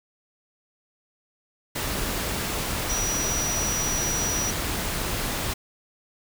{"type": "tone in noise", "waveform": "sine", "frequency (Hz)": 5830, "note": "F#8", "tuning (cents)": -26, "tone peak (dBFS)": -26, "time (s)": [2.89, 4.51], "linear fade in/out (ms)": 10, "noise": "pink", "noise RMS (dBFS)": -28, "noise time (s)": [1.75, 5.54], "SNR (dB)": -1, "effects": []}